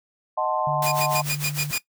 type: chord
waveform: sine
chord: D# diminished seventh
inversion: none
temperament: equal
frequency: 622.3 / 740 / 880 / 1046.5 Hz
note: D#5 / F#5 / A5 / C6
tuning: 0 / 0 / 0 / 0 cents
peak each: -27 dBFS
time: 0.37-1.22 s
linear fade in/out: 10 ms
type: tone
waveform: sine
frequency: 146.83 Hz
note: D3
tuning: in tune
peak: -27 dBFS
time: 0.67-1.71 s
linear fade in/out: 2 ms
type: noise with tremolo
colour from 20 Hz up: white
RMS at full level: -28 dBFS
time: 0.82-1.78 s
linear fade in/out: 2 ms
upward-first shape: sine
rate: 6.7 Hz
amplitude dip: 85%
type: tone bursts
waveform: sawtooth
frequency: 2446 Hz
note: D#7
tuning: 30 cents flat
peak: -20 dBFS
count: 7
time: 0.86-1.785 s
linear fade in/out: 10 ms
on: 61 ms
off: 83 ms
effects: noise-tail reverb RT60 0.1 s tail -17 dB re dry